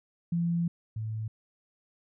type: tone pair in turn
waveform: sine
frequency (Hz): 170.3 / 109.71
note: F3 / A2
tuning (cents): -43 / -5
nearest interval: minor sixth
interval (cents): 762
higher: first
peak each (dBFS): -25 / -31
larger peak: first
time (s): 0.32-0.68 / 0.96-1.28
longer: first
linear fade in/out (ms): 5
effects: none